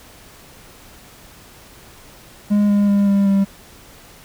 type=tone with pitch steps; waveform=triangle; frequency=206.1 / 203.7 / 201.4 / 199.08 / 196.79 Hz; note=G#3 / G#3 / G3 / G3 / G3; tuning=-13 / -33 / +47 / +27 / +7 cents; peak=-10 dBFS; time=2.5-3.45 s; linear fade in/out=20 ms; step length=190 ms; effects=pink hiss -44 dBFS RMS until 4.24 s